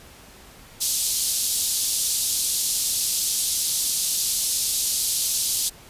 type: band-pass noise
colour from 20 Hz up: white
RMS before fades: -24 dBFS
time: 0.8-5.7 s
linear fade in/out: 20 ms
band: 3800 to 12000 Hz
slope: 24 dB/octave
effects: pink hiss -47 dBFS RMS until 5.89 s + resampled to 32000 Hz